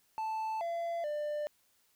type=tone with pitch steps; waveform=triangle; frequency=879 / 679 / 595 Hz; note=A5 / F5 / D5; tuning=-2 / -49 / +22 cents; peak=-31 dBFS; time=0.18-1.47 s; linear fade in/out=0 ms; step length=430 ms; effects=white hiss -71 dBFS RMS until 1.95 s